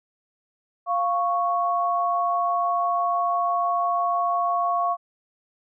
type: tone pair together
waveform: sine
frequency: 698 / 1108 Hz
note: F5 / C#6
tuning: -1 / -1 cents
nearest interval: minor sixth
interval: 800 cents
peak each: -23 / -23 dBFS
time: 0.86-4.97 s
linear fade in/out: 50 ms
effects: none